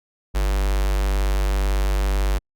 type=tone with notch filter; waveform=square; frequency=49 Hz; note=G1; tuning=in tune; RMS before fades=-20 dBFS; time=0.34-2.39 s; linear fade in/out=20 ms; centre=180 Hz; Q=0.79; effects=Opus 48 kbps